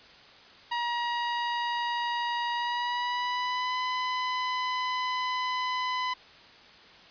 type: tone with pitch glide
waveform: sawtooth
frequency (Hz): 952 to 1007.4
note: A#5 to B5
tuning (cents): +36 to +34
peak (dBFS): -24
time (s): 0.71-6.14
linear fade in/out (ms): 10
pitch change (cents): +98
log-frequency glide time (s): 2.54-3.77
effects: white hiss -52 dBFS RMS until 7.1 s + resampled to 11025 Hz